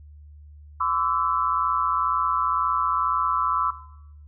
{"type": "tone cluster", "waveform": "sine", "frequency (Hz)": [1021, 1143, 1318], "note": ["C6", "D6", "E6"], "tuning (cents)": [-43, -47, -1], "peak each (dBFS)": -25, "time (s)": [0.8, 3.71], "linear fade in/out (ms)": 10, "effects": ["noise-tail reverb RT60 0.8 s tail -17 dB re dry", "added 74 Hz sine -43 dBFS peak until 4.27 s"]}